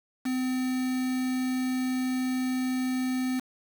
triangle tone with quantisation, 256.2 Hz, C4, 36 cents flat, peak -24 dBFS, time 0.25-3.4 s, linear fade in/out 10 ms, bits 6, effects none

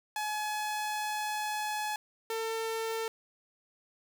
sawtooth tone pair in turn, 848 / 449.2 Hz, G#5 / A4, +36 / +36 cents, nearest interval major seventh, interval 1100 cents, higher first, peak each -28 dBFS, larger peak neither, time 0.16-1.96 / 2.3-3.08 s, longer first, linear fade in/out 2 ms, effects 10-bit

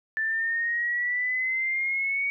sine exponential sweep, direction up, 1760 to 2249 Hz, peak -24 dBFS, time 0.17-2.3 s, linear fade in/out 0 ms, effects none

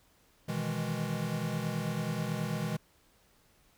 square chord, E major seventh, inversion second, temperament equal, 123.47 / 155.56 / 164.81 / 207.7 Hz, B2 / D#3 / E3 / G#3, 0 / 0 / 0 / 0 cents, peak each -39 / -38 / -37 / -38 dBFS, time 0.48-2.77 s, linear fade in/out 10 ms, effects pink hiss -66 dBFS RMS until 3.77 s

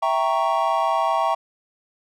triangle chord, E diminished seventh, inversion none, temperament equal, 659.3 / 784 / 932.3 / 1108.7 Hz, E5 / G5 / Bb5 / Db6, 0 / 0 / 0 / 0 cents, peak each -22 dBFS, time 0.02-1.35 s, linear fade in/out 10 ms, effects none

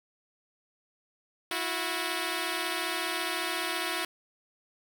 5% pulse tone pair together, 329.6 / 364.2 Hz, E4 / F#4, 0 / -27 cents, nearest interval major second, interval 173 cents, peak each -21 dBFS, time 1.51-4.05 s, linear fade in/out 2 ms, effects none

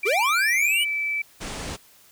sine tone with pitch glide, 2349 to 2314 Hz, D7 to D7, 0 to -26 cents, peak -23 dBFS, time 0.03-1.22 s, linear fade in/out 5 ms, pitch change -26 cents, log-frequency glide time 0.47-0.9 s
square linear sweep, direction up, 349.2 to 3040 Hz, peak -21 dBFS, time 0.05-0.85 s, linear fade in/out 20 ms
pink low-pass noise, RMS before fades -33 dBFS, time 1.4-1.77 s, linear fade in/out 20 ms, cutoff 9700 Hz, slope 48 dB/octave
effects white hiss -54 dBFS RMS until 2.11 s

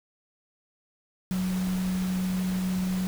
sine tone in noise, 185 Hz, F#3, in tune, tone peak -25 dBFS, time 1.31-3.07 s, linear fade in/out 0 ms, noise pink, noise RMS -39 dBFS, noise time 1.31-3.07 s, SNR +11 dB, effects none

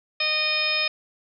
harmonic tone with a mistuned harmonic, 615 Hz, D#5, 20 cents flat, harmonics 1 / 2 / 3 / 4 / 5 / 6 / 7 / 8, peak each -33 / -35 / -34 / -24 / -34 / -29 / -36 / -27 dBFS, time 0.2-0.88 s, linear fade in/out 5 ms, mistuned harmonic 8, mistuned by +67 cents, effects none

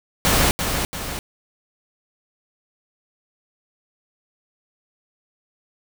pink noise with echo, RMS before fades -17 dBFS, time 0.25-0.51 s, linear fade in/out 0 ms, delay 340 ms, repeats 2, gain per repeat -6 dB, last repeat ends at 1.19 s, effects none

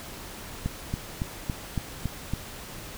click train, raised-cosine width 5 ms, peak -15 dBFS, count 7, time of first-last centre 0.66-2.336 s, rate 3.58 Hz, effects pink hiss -41 dBFS RMS until 2.97 s

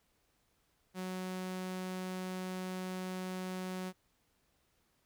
sawtooth tone, 185 Hz, F#3, in tune, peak -34 dBFS, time 0.94-3.93 s, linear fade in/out 50 ms, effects pink hiss -75 dBFS RMS until 5.05 s

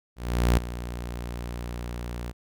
sawtooth tone with ADSR envelope, 59.7 Hz, A#1, 42 cents sharp, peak -13 dBFS, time 0.16-2.33 s, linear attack 420 ms, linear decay 3 ms, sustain -15 dB, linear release 34 ms, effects none

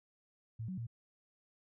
sine tone with pitch steps, 112.7 / 186.4 / 116.5 Hz, A2 / F#3 / A#2, +42 / +13 / -1 cents, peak -38 dBFS, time 0.59-0.869 s, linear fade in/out 10 ms, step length 93 ms, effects none

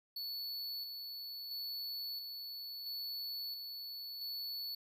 square tone with tremolo, 4435 Hz, C#8, in tune, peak -40 dBFS, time 0.16-4.75 s, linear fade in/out 5 ms, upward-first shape square, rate 0.74 Hz, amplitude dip 35%, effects none

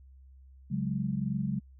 sine chord, C# suspended fourth, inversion none, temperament equal, 138.59 / 185 / 207.7 Hz, C#3 / F#3 / G#3, 0 / 0 / 0 cents, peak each -33 dBFS, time 0.7-1.6 s, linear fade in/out 20 ms, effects added 66 Hz sine -51 dBFS peak until 1.79 s

